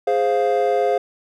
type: chord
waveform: triangle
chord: F minor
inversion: first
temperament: equal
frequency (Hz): 415.3 / 523.3 / 698.5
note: Ab4 / C5 / F5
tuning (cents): 0 / 0 / 0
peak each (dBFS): -18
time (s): 0.07-0.98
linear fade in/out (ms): 5
effects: tanh soft clip ceiling -5 dBFS